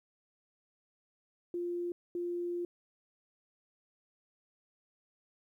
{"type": "tone bursts at uneven times", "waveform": "sine", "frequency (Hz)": 349.2, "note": "F4", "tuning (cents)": 0, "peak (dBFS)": -33, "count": 2, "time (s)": [[1.54, 1.92], [2.15, 2.65]], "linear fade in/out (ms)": 2, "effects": ["12-bit"]}